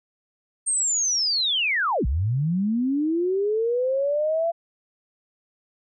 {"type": "linear two-way sweep", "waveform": "sine", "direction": "down then up", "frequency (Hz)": [8700, 55, 682], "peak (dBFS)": -20, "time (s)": [0.66, 4.52], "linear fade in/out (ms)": 20, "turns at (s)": 2.06, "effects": []}